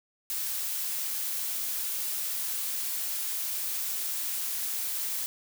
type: noise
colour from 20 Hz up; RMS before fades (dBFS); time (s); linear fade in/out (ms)
blue; -32; 0.3-5.26; 0
effects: none